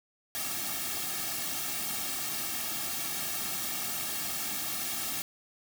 white noise with comb filter, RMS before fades -34 dBFS, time 0.35-5.22 s, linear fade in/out 0 ms, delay 2 ms, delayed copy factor -1, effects none

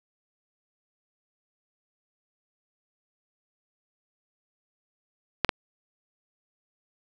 clicks, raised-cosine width 0.3 ms, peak -4 dBFS, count 2, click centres 5.447 / 5.492 s, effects none

